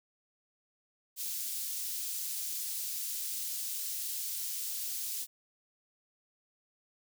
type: high-pass noise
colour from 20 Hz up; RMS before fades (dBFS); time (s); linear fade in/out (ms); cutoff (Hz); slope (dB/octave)
white; -37; 1.16-5.27; 50; 4600; 12
effects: none